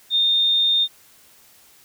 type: tone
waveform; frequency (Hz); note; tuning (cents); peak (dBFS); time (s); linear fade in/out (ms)
sine; 3645; A#7; -40; -15; 0.1-0.88; 50
effects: white hiss -52 dBFS RMS until 1.84 s